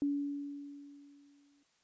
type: tone with exponential decay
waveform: sine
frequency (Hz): 285.1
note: C#4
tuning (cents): +49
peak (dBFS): -28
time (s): 0.02-1.63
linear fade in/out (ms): 1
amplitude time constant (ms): 350
effects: white hiss -73 dBFS RMS until 1.83 s + resampled to 16000 Hz